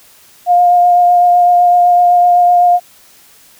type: tone with vibrato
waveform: sine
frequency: 708 Hz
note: F5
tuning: 23 cents sharp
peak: -5 dBFS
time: 0.46-2.8 s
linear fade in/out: 50 ms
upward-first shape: triangle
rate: 7.9 Hz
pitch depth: 16 cents each way
effects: white hiss -44 dBFS RMS until 3.59 s